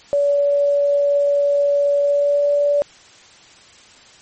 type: tone with pitch glide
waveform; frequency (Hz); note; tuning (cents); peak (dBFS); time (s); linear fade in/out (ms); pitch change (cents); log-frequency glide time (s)
sine; 571 to 577; D5 to D5; -49 to -31; -13; 0.13-2.82; 0; +18; 1.98-2.52
effects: white hiss -46 dBFS RMS until 4.21 s + MP3 32 kbps